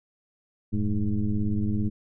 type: tone with frequency modulation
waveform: sine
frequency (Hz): 110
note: A2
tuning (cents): 0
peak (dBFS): -22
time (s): 0.72-1.9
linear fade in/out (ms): 20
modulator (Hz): 101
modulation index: 1.6
effects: none